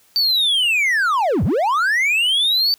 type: linear two-way sweep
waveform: triangle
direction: down then up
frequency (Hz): 4625 to 66 to 4625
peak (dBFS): -13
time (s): 0.16-2.74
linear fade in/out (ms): 0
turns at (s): 1.44
effects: white hiss -55 dBFS RMS until 2.78 s